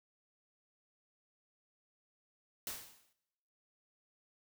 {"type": "noise with exponential decay", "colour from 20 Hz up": "white", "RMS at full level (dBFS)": -39, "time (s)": [2.67, 3.13], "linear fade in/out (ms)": 1, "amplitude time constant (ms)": 98, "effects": ["noise-tail reverb RT60 1.0 s tail -22 dB re dry"]}